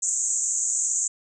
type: band-pass noise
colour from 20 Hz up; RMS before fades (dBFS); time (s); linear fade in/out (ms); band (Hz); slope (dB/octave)
pink; -25; 0.02-1.08; 10; 6500 to 7900; 96
effects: none